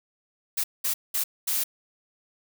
blue noise bursts at uneven times, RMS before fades -26 dBFS, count 4, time 0.57-0.64 / 0.84-0.94 / 1.14-1.24 / 1.47-1.64 s, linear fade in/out 10 ms, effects none

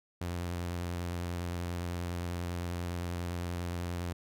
sawtooth tone with vibrato, 87.31 Hz, F2, in tune, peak -30 dBFS, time 0.21-4.13 s, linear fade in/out 5 ms, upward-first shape sine, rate 10 Hz, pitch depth 24 cents each way, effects none

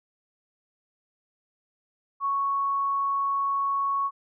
sine tone, 1108.7 Hz, C#6, in tune, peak -23 dBFS, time 2.2-4.11 s, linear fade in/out 50 ms, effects none

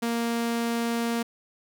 sawtooth tone, 233.2 Hz, A#3, 1 cent sharp, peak -21 dBFS, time 0.02-1.23 s, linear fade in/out 10 ms, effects none

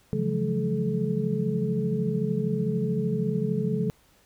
sine tone cluster, 137.4 / 169 / 182.3 / 213 / 430.8 Hz, C#3 / E3 / F#3 / G#3 / A4, -15 / +43 / -25 / +44 / -37 cents, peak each -30 dBFS, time 0.13-3.9 s, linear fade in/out 0 ms, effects pink hiss -61 dBFS RMS until 4.25 s

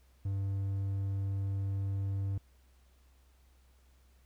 triangle tone, 98 Hz, G2, in tune, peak -29 dBFS, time 0.25-2.38 s, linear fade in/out 5 ms, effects added 64 Hz sine -61 dBFS peak until 4.25 s + pink hiss -71 dBFS RMS until 4.25 s

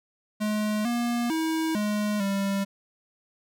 square tone with pitch steps, 212 / 238.3 / 320.8 / 209.3 / 197.3 Hz, G#3 / A#3 / E4 / G#3 / G3, +36 / +38 / -47 / +14 / +11 cents, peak -25 dBFS, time 0.4-2.65 s, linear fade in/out 20 ms, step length 450 ms, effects none

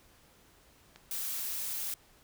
click, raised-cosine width 0.2 ms, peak -32 dBFS, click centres 0.96 s
blue noise, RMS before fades -36 dBFS, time 1.11-1.94 s, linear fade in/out 2 ms
effects pink hiss -62 dBFS RMS until 2.23 s

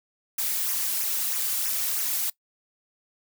blue noise with flanger, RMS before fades -27 dBFS, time 0.38-2.3 s, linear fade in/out 5 ms, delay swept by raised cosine 0.23 to 3.03 ms, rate 3.1 Hz, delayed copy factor -0.8, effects noise-tail reverb RT60 0.1 s tail -21 dB re dry

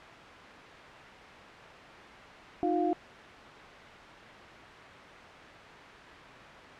sine tone cluster, 311.5 / 356.1 / 703 Hz, D#4 / F4 / F5, +2 / +34 / +11 cents, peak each -30 dBFS, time 2.63-2.93 s, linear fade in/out 0 ms, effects white hiss -46 dBFS RMS until 6.79 s + low-pass 2000 Hz 12 dB/octave

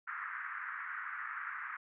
pink band-pass noise, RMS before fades -42 dBFS, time 0.07-1.77 s, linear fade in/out 10 ms, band 1200 to 1900 Hz, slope 48 dB/octave, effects none

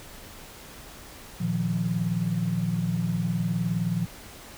sine chord, Bb suspended fourth, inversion none, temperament just, 116.54 / 155.39 / 174.81 Hz, Bb2 / Eb3 / F3, 0 / -2 / +2 cents, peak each -30 / -30 / -26 dBFS, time 1.4-4.06 s, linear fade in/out 10 ms, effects pink hiss -45 dBFS RMS until 4.57 s

